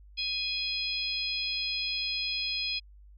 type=harmonic tone with a mistuned harmonic; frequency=830.6 Hz; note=G#5; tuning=in tune; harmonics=3 / 4 / 5 / 6; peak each=-35 / -35 / -35 / -35 dBFS; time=0.17-2.8 s; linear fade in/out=20 ms; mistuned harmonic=6; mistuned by=+20 cents; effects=added 50 Hz sine -50 dBFS peak until 3.17 s